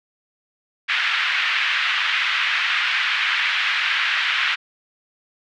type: band-pass noise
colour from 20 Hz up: pink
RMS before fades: -21 dBFS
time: 0.88-4.56 s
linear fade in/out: 20 ms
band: 1500 to 3200 Hz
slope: 24 dB/octave
effects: none